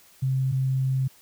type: tone pair in turn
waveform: sine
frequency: 132.1 / 132.1 Hz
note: C3 / C3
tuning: +17 / +17 cents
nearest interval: unison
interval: 0 cents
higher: neither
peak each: -21 dBFS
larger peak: neither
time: 0.22-0.52 / 0.52-1.08 s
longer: second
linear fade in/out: 10 ms
effects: white hiss -55 dBFS RMS until 1.21 s